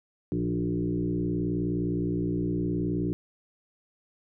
sine tone with frequency modulation, 234.7 Hz, A#3, 12 cents sharp, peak -25 dBFS, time 0.32-3.13 s, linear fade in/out 0 ms, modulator 59.3 Hz, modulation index 2.3, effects none

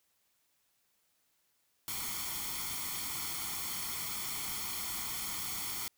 white noise with comb filter, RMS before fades -38 dBFS, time 1.88-5.88 s, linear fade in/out 0 ms, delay 0.91 ms, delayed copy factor +0.7, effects white hiss -75 dBFS RMS until 5.97 s

